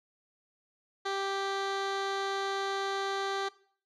15% pulse tone with low-pass filter, 392 Hz, G4, in tune, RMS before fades -33 dBFS, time 1.05-3.49 s, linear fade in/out 10 ms, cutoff 4500 Hz, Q 1.3, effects noise-tail reverb RT60 0.5 s tail -19 dB re dry

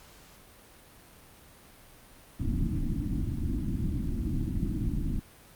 pink low-pass noise, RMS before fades -30 dBFS, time 2.39-5.2 s, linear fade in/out 10 ms, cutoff 330 Hz, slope 96 dB/octave, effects pink hiss -54 dBFS RMS until 5.55 s + Opus 48 kbps

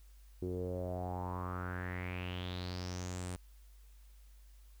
sawtooth tone with low-pass filter sweep, 90.3 Hz, F#2, 42 cents flat, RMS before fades -40 dBFS, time 0.42-3.36 s, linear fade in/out 0 ms, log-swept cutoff 370 to 9200 Hz, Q 5.8, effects added 50 Hz sine -55 dBFS peak until 4.8 s + white hiss -70 dBFS RMS until 4.8 s

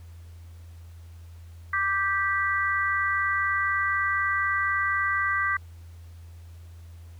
sine chord, G major, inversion second, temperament just, 1176 / 1568 / 1960 Hz, D6 / G6 / B6, +2 / 0 / -14 cents, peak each -27 dBFS, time 1.73-5.57 s, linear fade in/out 5 ms, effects added 84 Hz sine -42 dBFS peak until 7.19 s + pink hiss -60 dBFS RMS until 7.19 s

